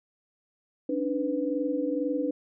sine tone cluster, 280.5 / 302.6 / 498.1 Hz, C#4 / D#4 / B4, +21 / -48 / +15 cents, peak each -30 dBFS, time 0.89-2.31 s, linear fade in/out 5 ms, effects none

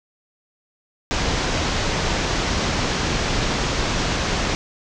pink low-pass noise, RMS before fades -22 dBFS, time 1.11-4.55 s, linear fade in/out 0 ms, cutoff 6800 Hz, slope 48 dB/octave, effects none

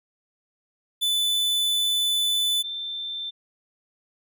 45% pulse / sine tone pair in turn, 3498 / 3559 Hz, A7 / A7, -11 / +19 cents, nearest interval unison, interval 30 cents, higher second, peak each -21 / -29 dBFS, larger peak first, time 1.01-2.63 / 2.63-3.31 s, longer first, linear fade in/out 20 ms, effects none

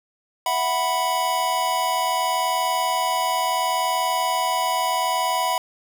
square chord, E suspended second, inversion none, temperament equal, 659.3 / 740 / 987.8 Hz, E5 / F#5 / B5, 0 / 0 / 0 cents, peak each -29 / -26 / -23 dBFS, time 0.46-5.58 s, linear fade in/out 2 ms, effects none

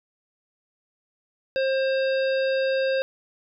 harmonic tone, 532 Hz, C5, 29 cents sharp, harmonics 1 / 3 / 5 / 7 / 9, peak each -21 / -31 / -35 / -38 / -40 dBFS, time 1.56-3.02 s, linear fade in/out 0 ms, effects none

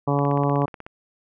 harmonic tone, 142.1 Hz, C#3, 43 cents sharp, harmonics 1 / 2 / 3 / 4 / 5 / 6 / 7 / 8, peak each -22 / -25 / -27 / -28 / -29 / -30 / -30 / -31 dBFS, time 0.07-0.66 s, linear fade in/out 10 ms
click train, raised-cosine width 0.5 ms, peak -22 dBFS, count 12, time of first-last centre 0.19-0.865 s, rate 16.3 Hz
effects none

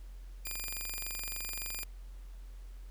5% pulse tone, 2415 Hz, D7, 48 cents sharp, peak -28 dBFS, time 0.45-1.84 s, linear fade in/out 5 ms
click train, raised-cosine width 0.2 ms, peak -25 dBFS, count 33, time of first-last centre 0.47-1.832 s, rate 23.5 Hz
effects added 44 Hz sine -44 dBFS peak until 2.9 s + pink hiss -65 dBFS RMS until 2.9 s

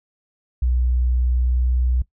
sine tone with pitch glide, 61.74 to 62.17 Hz, B1 to B1, 0 to +12 cents, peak -16 dBFS, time 0.62-2.02 s, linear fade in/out 5 ms, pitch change +12 cents, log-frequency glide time 1.29-1.7 s, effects noise-tail reverb RT60 0.1 s tail -18 dB re dry

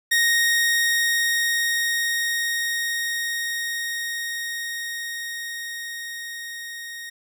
sawtooth tone with level ramp, 1864.7 Hz, A#6, in tune, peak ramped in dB -13 to -30 dBFS, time 0.11-7.1 s, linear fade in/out 10 ms, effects none

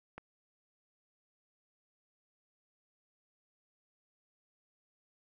click, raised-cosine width 0.5 ms, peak -29 dBFS, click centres 0.18 s, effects none

